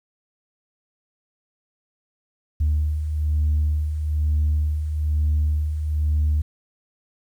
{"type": "beating tone pair", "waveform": "sine", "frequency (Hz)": [74.8, 75.9], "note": ["D2", "D#2"], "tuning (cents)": [32, -42], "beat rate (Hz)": 1.1, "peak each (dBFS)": [-26, -18], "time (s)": [2.6, 6.42], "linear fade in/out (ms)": 10, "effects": ["tanh soft clip ceiling -14 dBFS", "9-bit"]}